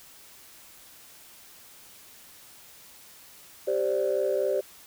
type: chord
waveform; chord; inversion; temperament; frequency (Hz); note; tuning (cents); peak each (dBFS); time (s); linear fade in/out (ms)
sine; G suspended fourth; none; equal; 392 / 523.3 / 587.3; G4 / C5 / D5; 0 / 0 / 0; -27; 3.67-4.61; 10
effects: tanh soft clip ceiling -16 dBFS + white hiss -51 dBFS RMS until 4.86 s